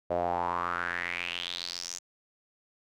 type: tone with band-pass filter sweep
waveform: sawtooth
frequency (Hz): 87.31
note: F2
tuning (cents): 0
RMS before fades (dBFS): -33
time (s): 0.1-1.99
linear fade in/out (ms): 10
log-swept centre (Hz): 590 to 6600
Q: 5.3
effects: none